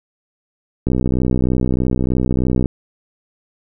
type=click train; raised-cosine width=3 ms; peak=-5 dBFS; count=114; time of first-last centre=0.87-2.658 s; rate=63.2 Hz; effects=none